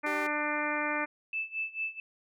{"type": "harmonic tone", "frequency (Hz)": 298.2, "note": "D4", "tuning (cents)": 27, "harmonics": [1, 2, 3, 4, 5, 6, 7, 8], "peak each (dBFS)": [-37, -37, -37, -37, -37, -37, -37, -37], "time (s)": [0.03, 1.06], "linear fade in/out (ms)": 20}
{"type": "tone", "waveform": "sawtooth", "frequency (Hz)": 387, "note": "G4", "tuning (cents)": -22, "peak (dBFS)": -34, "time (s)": [0.06, 0.27], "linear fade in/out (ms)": 5}
{"type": "tone with tremolo", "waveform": "sine", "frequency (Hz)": 2632, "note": "E7", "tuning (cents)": -3, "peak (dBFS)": -29, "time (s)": [1.33, 2], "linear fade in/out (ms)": 2, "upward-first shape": "sine", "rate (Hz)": 4.5, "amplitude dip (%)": 90}
{"effects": []}